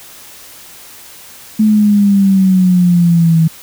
sine exponential sweep, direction down, 217.5 to 160.4 Hz, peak -6 dBFS, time 1.59-3.48 s, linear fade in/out 10 ms, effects white hiss -36 dBFS RMS until 3.62 s

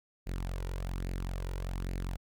sawtooth tone with flanger, 45.08 Hz, F#1, 44 cents flat, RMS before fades -36 dBFS, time 0.26-2.17 s, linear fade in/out 20 ms, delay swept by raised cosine 0.43 to 2.13 ms, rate 1.2 Hz, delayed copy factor +0.55, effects none

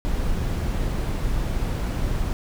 brown noise, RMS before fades -24 dBFS, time 0.05-2.33 s, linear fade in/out 0 ms, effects none

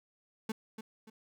35% pulse tone with echo, 220 Hz, A3, in tune, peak -31 dBFS, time 0.49-0.52 s, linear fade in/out 5 ms, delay 290 ms, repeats 2, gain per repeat -9 dB, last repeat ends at 1.1 s, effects none

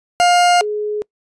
40% pulse / sine tone pair in turn, 707 / 420.4 Hz, F5 / G#4, +21 / +21 cents, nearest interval major sixth, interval 900 cents, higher first, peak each -9 / -18 dBFS, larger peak first, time 0.2-0.61 / 0.61-1.02 s, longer neither, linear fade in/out 0 ms, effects noise-tail reverb RT60 0.1 s tail -25 dB re dry + resampled to 22050 Hz

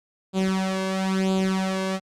sawtooth tone with flanger, 190 Hz, F#3, 46 cents sharp, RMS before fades -24 dBFS, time 0.33-2 s, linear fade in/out 50 ms, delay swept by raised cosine 0.26 to 1.86 ms, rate 1 Hz, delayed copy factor +0.75, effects low-pass 8000 Hz 12 dB/octave + Opus 48 kbps

